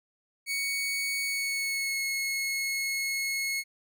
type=tone with pitch glide; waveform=sawtooth; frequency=2231 to 2178 Hz; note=C#7 to C#7; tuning=+11 to -31 cents; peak=-25 dBFS; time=0.46-3.64 s; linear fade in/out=50 ms; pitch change=-42 cents; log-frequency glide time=1.24-2.03 s; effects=none